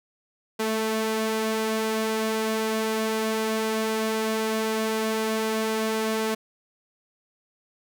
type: tone with flanger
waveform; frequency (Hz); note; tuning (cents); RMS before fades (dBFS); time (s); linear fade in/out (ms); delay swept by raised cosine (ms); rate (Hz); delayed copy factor
sawtooth; 220; A3; 0; -26; 0.59-6.35; 10; 2 to 2.83; 3.9; +0.5
effects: none